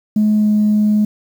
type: tone with pitch glide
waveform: sine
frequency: 212.6 to 211 Hz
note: G#3 to G#3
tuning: +41 to +28 cents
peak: -9 dBFS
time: 0.16-1.05 s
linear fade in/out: 5 ms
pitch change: -13 cents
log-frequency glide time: 0.35-0.48 s
effects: tanh soft clip ceiling -7 dBFS + 7-bit